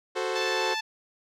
sawtooth chord, F# diminished, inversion none, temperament equal, 370 / 440 / 523.3 Hz, F#4 / A4 / C5, 0 / 0 / 0 cents, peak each -27 / -28 / -28 dBFS, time 0.15-0.75 s, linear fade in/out 20 ms
10% pulse tone, 878 Hz, A5, 4 cents flat, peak -19 dBFS, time 0.35-0.81 s, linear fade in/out 10 ms
effects low-pass 6000 Hz 12 dB/octave

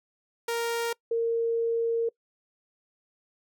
sawtooth / sine tone pair in turn, 466.2 / 461.1 Hz, A#4 / A#4, 0 / -19 cents, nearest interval unison, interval 19 cents, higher first, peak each -23 dBFS, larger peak neither, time 0.48-0.93 / 1.11-2.09 s, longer second, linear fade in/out 5 ms, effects noise-tail reverb RT60 0.1 s tail -24 dB re dry

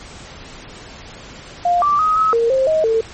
sine tone with pitch steps, 703 / 1169 / 1260 / 1285 / 463.3 / 529 / 630 / 448.9 Hz, F5 / D6 / D#6 / E6 / A#4 / C5 / D#5 / A4, +11 / -8 / +21 / -45 / -11 / +19 / +21 / +35 cents, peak -12 dBFS, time 1.65-3.01 s, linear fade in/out 5 ms, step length 170 ms, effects pink hiss -37 dBFS RMS until 3.13 s + MP3 32 kbps

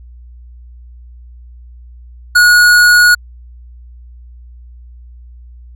triangle tone with hard clipping, 1451 Hz, F#6, 34 cents flat, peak -6 dBFS, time 2.35-3.15 s, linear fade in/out 10 ms, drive 18 dB, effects added 60 Hz sine -33 dBFS peak until 5.75 s

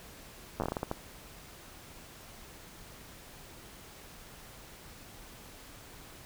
slowing click train, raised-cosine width 1 ms, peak -18 dBFS, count 10, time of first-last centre 0.6-0.914 s, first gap 9 ms, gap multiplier 1.32, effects pink hiss -51 dBFS RMS until 6.25 s

